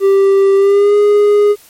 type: tone with pitch glide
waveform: triangle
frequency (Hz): 392 to 413.2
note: G4 to G#4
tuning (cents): 0 to -9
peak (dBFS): -4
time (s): 0-1.56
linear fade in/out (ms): 50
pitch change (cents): +91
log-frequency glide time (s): 0.56-0.96
effects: white hiss -43 dBFS RMS until 1.69 s + MP3 64 kbps